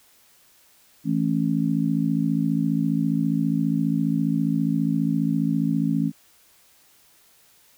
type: harmonic tone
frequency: 54.8 Hz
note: A1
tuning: 6 cents flat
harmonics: 3 / 4 / 5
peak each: -24 / -24 / -24 dBFS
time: 1.04-6.12 s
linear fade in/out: 50 ms
effects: white hiss -57 dBFS RMS until 7.77 s